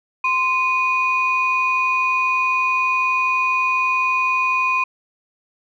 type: tone pair together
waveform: sine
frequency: 1039.3 / 2472 Hz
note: C6 / D#7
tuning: -12 / -12 cents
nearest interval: octave + minor third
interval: 1500 cents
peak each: -18 dBFS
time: 0.24-4.84 s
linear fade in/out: 5 ms
effects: tanh soft clip ceiling -9 dBFS